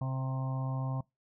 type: harmonic tone with a mistuned harmonic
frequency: 131.8 Hz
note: C3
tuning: 13 cents sharp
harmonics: 1 / 2 / 4 / 5 / 6 / 7 / 8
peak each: -31 / -43 / -49 / -46 / -48 / -48 / -47 dBFS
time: 0.01-1.01 s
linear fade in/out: 5 ms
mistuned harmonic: 6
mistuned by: -17 cents
effects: noise-tail reverb RT60 0.2 s tail -24 dB re dry